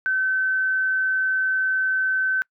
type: tone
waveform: sine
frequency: 1531 Hz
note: G6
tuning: 41 cents flat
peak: -19 dBFS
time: 0.06-2.42 s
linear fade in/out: 0 ms
effects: noise-tail reverb RT60 0.1 s tail -26 dB re dry